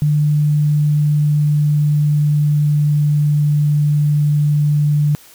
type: tone with pitch glide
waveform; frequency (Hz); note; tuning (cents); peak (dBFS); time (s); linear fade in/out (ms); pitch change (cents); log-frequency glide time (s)
sine; 149 to 147.89; D3 to D3; +25 to +12; -11; 0.02-5.15; 0; -13; 0.26-3.44
effects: white hiss -44 dBFS RMS until 5.34 s